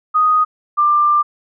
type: tone pair in turn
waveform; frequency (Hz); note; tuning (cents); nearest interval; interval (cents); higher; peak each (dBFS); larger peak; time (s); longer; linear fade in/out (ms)
sine; 1244.5 / 1188.5; D#6 / D6; 0 / +20; minor second; 80; first; -10; neither; 0.14-0.45 / 0.77-1.23; second; 20
effects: none